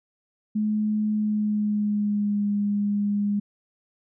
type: tone with pitch glide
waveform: sine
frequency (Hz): 212.8 to 204.5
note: G#3 to G#3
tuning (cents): +42 to -26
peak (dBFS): -21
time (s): 0.55-3.4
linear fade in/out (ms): 10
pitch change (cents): -68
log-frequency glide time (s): 1.13-2.49
effects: none